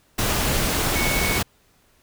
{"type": "tone in noise", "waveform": "sine", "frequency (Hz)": 2217, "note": "C#7", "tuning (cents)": 0, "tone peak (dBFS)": -25, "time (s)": [0.95, 1.39], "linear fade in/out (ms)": 10, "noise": "pink", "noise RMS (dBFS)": -22, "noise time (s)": [0.18, 1.43], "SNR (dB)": -6, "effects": ["pink hiss -60 dBFS RMS until 2.02 s"]}